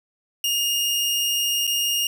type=tone with dropouts; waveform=sawtooth; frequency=2839 Hz; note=F7; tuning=28 cents sharp; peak=-17 dBFS; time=0.44-2.07 s; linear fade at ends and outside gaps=2 ms; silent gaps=1.669-1.675 s; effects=none